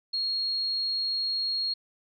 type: tone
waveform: sine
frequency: 4283 Hz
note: C8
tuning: 40 cents sharp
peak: -26 dBFS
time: 0.13-1.74 s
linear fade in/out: 10 ms
effects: none